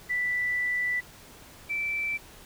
sine tone pair in turn, 1975.5 / 2330 Hz, B6 / D7, 0 / -14 cents, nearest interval minor third, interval 286 cents, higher second, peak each -25 / -27 dBFS, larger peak first, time 0.09-1.01 / 1.69-2.18 s, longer first, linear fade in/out 20 ms, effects pink hiss -50 dBFS RMS until 2.45 s

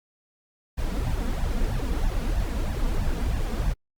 brown noise with flanger, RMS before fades -25 dBFS, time 0.77-3.74 s, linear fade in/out 20 ms, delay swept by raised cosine 1.1 to 4.3 ms, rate 3.1 Hz, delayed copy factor +0.9, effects Opus 48 kbps

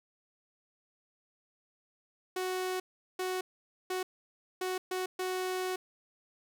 sawtooth tone bursts at uneven times, 370 Hz, F#4, in tune, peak -28 dBFS, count 6, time 2.36-2.8 / 3.19-3.41 / 3.9-4.03 / 4.61-4.78 / 4.91-5.06 / 5.19-5.76 s, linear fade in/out 5 ms, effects none

